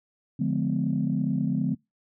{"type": "chord", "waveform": "sine", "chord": "D diminished seventh", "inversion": "none", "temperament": "just", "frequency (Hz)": [146.83, 176.2, 211.4, 253.7], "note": ["D3", "F3", "Ab3", "Cb4"], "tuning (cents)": [0, 16, 31, 47], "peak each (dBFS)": -28, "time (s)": [0.39, 1.75], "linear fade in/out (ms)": 10, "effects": ["noise-tail reverb RT60 0.2 s tail -24 dB re dry", "tanh soft clip ceiling -14 dBFS"]}